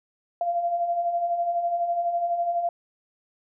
sine beating tone pair, 680 / 692 Hz, F5 / F5, -46 / -16 cents, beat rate 12 Hz, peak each -32 / -23 dBFS, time 0.41-2.69 s, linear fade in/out 2 ms, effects none

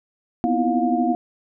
sine tone cluster, 243.9 / 256.1 / 322.3 / 340.3 / 709 Hz, B3 / C4 / E4 / F4 / F5, -21 / -37 / -39 / -45 / +26 cents, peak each -22 / -25 / -24 / -29 / -22 dBFS, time 0.44-1.15 s, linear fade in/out 0 ms, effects none

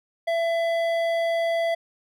triangle tone with hard clipping, 669 Hz, E5, 25 cents sharp, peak -23 dBFS, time 0.27-1.75 s, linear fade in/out 10 ms, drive 14 dB, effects none

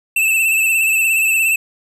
square tone with vibrato, 2642 Hz, E7, 3 cents sharp, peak -13 dBFS, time 0.16-1.56 s, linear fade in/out 5 ms, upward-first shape sine, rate 17 Hz, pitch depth 44 cents each way, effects none

